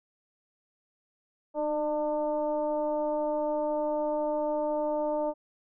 sine tone with frequency modulation, 601 Hz, D5, 40 cents sharp, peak -26 dBFS, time 1.54-5.34 s, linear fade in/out 50 ms, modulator 297 Hz, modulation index 0.87, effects none

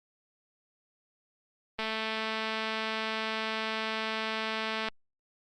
click train, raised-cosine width 0.3 ms, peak -17 dBFS, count 682, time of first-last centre 1.79-4.885 s, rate 220 Hz, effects Opus 32 kbps

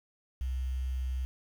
sine tone with quantisation, 64.2 Hz, C2, 32 cents flat, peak -30 dBFS, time 0.41-1.25 s, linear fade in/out 0 ms, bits 9, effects none

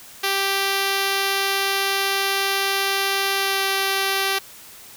5% pulse tone with pitch glide, 392 to 389.5 Hz, G4 to G4, 0 to -11 cents, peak -8 dBFS, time 0.23-4.39 s, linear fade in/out 10 ms, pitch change -11 cents, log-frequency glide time 3.35-3.64 s, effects white hiss -43 dBFS RMS until 4.96 s

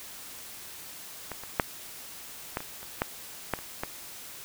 clicks, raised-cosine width 0.5 ms, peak -20 / -25 / -6 / -14 / -24 / -29 / -10 / -11 / -27 / -15 dBFS, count 10, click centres 1.317 / 1.436 / 1.598 / 2.571 / 2.605 / 2.83 / 3.019 / 3.537 / 3.589 / 3.835 s, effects white hiss -44 dBFS RMS until 4.44 s

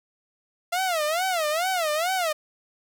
sawtooth tone with vibrato, 675 Hz, E5, 41 cents sharp, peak -19 dBFS, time 0.72-2.33 s, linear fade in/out 10 ms, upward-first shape sine, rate 2.3 Hz, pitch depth 210 cents each way, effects none

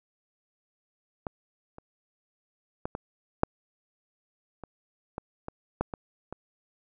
clicks, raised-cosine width 1 ms, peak -18 / -30 / -17 / -19 / -6 / -26 / -19 / -21 / -12 / -20 / -23 dBFS, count 11, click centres 1.268 / 1.784 / 2.855 / 2.951 / 3.434 / 4.637 / 5.181 / 5.484 / 5.81 / 5.938 / 6.326 s, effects none

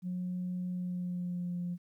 sine tone with pitch glide, 180.6 to 175.97 Hz, F#3 to F3, -42 to +13 cents, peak -32 dBFS, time 0.02-1.78 s, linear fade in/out 50 ms, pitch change -45 cents, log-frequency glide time 0.67-1.59 s, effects tanh soft clip ceiling -29 dBFS + 12-bit

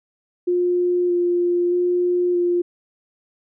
sine tone with vibrato, 353.2 Hz, F4, 20 cents sharp, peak -16 dBFS, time 0.47-2.62 s, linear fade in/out 10 ms, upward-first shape square, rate 0.8 Hz, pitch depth 11 cents each way, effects none

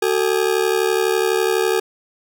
40% pulse ring-modulated tone, 410.6 Hz, G#4, 20 cents flat, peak -12 dBFS, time 0.02-1.8 s, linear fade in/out 5 ms, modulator 36 Hz, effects none

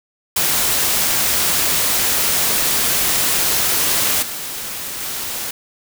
white noise with level steps, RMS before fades -17 / -27 / -25 dBFS, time 0.36-5.51 s, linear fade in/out 5 ms, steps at 4.22 / 5 s, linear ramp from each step 10 ms, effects none

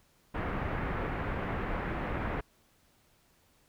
pink low-pass noise, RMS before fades -34 dBFS, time 0.34-2.41 s, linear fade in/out 10 ms, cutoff 2100 Hz, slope 24 dB/octave, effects pink hiss -67 dBFS RMS until 3.68 s

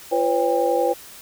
sine tone cluster, 343.3 / 502 / 553 / 801 Hz, F4 / B4 / C#5 / G5, -30 / +28 / -4 / +37 cents, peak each -25 / -20 / -24 / -23 dBFS, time 0.11-0.94 s, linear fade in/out 20 ms, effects white hiss -42 dBFS RMS until 1.21 s

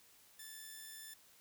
5% pulse tone with amplitude modulation, 1760 Hz, A6, in tune, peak -37 dBFS, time 0.39-1.14 s, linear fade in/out 5 ms, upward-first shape sine, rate 81.2 Hz, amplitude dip 30%, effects white hiss -65 dBFS RMS until 1.4 s

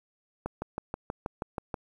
click train, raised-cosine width 1 ms, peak -18 dBFS, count 9, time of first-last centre 0.46-1.742 s, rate 6.24 Hz, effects 9-bit

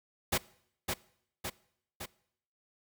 pink noise with echo, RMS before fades -28 dBFS, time 0.32-0.38 s, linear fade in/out 10 ms, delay 560 ms, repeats 3, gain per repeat -4 dB, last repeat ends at 2.06 s, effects noise-tail reverb RT60 0.7 s tail -22 dB re dry + high-pass 80 Hz 12 dB/octave

